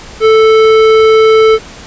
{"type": "tone with hard clipping", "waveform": "sine", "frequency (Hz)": 440, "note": "A4", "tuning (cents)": 0, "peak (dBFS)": -5, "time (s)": [0.2, 1.59], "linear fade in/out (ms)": 50, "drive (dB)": 14, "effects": ["pink hiss -31 dBFS RMS until 1.86 s", "resampled to 16000 Hz"]}